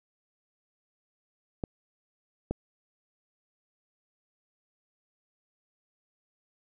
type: clicks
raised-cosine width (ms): 2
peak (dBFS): -18 / -16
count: 2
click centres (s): 1.638 / 2.51
effects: none